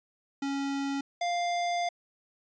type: tone pair in turn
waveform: square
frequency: 277.2 / 698.5 Hz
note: C#4 / F5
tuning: 0 / 0 cents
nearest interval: octave + major third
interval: 1600 cents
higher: second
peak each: -30 / -28 dBFS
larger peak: second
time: 0.42-1.01 / 1.21-1.89 s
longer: second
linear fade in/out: 5 ms
effects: resampled to 16000 Hz